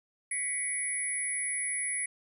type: tone cluster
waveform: sine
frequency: 1976 / 2243 / 10200 Hz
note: B6 / C#7 / D#9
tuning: 0 / +20 / +42 cents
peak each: -38 / -39 / -31 dBFS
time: 0.31-2.06 s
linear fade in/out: 5 ms
effects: none